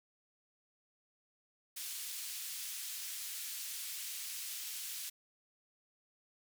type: band-pass noise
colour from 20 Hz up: white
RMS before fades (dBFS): -43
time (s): 1.76-5.1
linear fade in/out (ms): 10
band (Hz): 2500 to 16000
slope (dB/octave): 12
effects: none